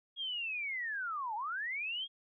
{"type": "linear two-way sweep", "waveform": "sine", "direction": "down then up", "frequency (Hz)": [3303, 816, 3303], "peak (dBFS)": -35, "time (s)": [0.16, 2.08], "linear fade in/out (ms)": 50, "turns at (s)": 1.35, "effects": []}